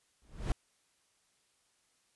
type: noise with exponential growth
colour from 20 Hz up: brown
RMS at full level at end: -28 dBFS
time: 0.22-0.52 s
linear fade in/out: 1 ms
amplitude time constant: 65 ms
effects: white hiss -73 dBFS RMS until 2.15 s + resampled to 24000 Hz